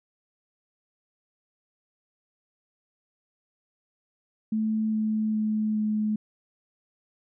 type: tone with pitch steps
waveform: sine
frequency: 218.2 / 216.7 / 215.2 / 213.7 Hz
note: A3 / A3 / A3 / G#3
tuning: -14 / -26 / -38 / +50 cents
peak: -23 dBFS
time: 4.52-6.16 s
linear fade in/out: 5 ms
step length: 410 ms
effects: none